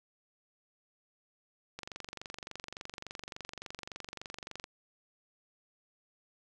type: click train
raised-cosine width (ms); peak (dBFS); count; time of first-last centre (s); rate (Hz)
0.2; -24; 68; 1.79-4.641; 23.5
effects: none